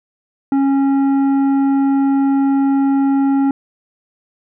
triangle tone with tanh clipping, 274.4 Hz, C#4, 17 cents flat, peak -13 dBFS, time 0.52-3.51 s, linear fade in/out 2 ms, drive 13 dB, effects none

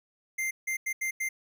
square tone bursts at uneven times, 2093 Hz, C7, in tune, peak -29 dBFS, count 5, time 0.38-0.51 / 0.67-0.77 / 0.86-0.93 / 1.01-1.11 / 1.2-1.29 s, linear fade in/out 10 ms, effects none

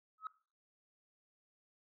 sine tone with exponential growth, 1282 Hz, E6, 49 cents flat, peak -34 dBFS, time 0.18-0.27 s, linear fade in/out 2 ms, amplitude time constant 18 ms, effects noise-tail reverb RT60 0.4 s tail -20 dB re dry + tanh soft clip ceiling -34 dBFS

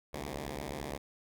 5% pulse beating tone pair, 65.8 / 74.5 Hz, C2 / D2, +10 / +25 cents, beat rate 8.7 Hz, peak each -30 / -29 dBFS, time 0.13-0.98 s, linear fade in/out 10 ms, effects none

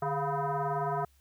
sine tone with frequency modulation, 149.3 Hz, D3, 29 cents sharp, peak -28 dBFS, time 0.02-1.05 s, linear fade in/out 5 ms, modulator 280 Hz, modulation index 3.9, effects added 68 Hz sine -62 dBFS peak until 1.2 s + white hiss -69 dBFS RMS until 1.2 s

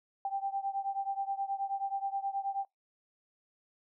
sine beating tone pair, 784 / 793.4 Hz, G5 / G5, 0 / +21 cents, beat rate 9.4 Hz, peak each -34 / -36 dBFS, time 0.25-2.65 s, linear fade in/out 2 ms, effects noise-tail reverb RT60 0.2 s tail -26 dB re dry

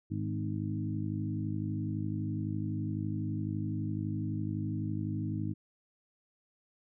harmonic tone with a mistuned harmonic, 51.91 Hz, G#1, in tune, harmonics 2 / 3 / 4 / 5 / 6, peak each -35 / -38 / -40 / -41 / -39 dBFS, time 0.1-5.54 s, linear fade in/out 20 ms, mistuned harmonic 4, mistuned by +17 cents, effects none

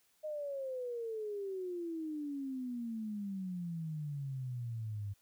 sine exponential sweep, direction down, 622.3 to 98.9 Hz, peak -37 dBFS, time 0.23-5.14 s, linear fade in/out 20 ms, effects white hiss -72 dBFS RMS until 5.21 s

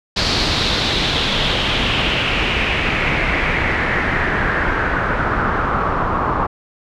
pink noise with low-pass filter sweep, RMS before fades -18 dBFS, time 0.16-6.47 s, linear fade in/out 10 ms, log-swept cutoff 4500 to 1100 Hz, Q 3.5, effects none

